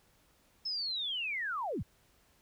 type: linear sweep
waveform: sine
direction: down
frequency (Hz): 5274 to 41.38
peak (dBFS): -33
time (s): 0.65-1.83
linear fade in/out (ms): 10
effects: pink hiss -68 dBFS RMS until 2.41 s